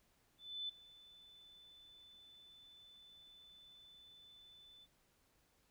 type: tone with ADSR envelope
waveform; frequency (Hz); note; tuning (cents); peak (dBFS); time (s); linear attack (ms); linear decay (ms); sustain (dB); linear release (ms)
sine; 3509; A7; -5; -39; 0.38-4.87; 310; 8; -20; 36
effects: pink hiss -75 dBFS RMS until 5.7 s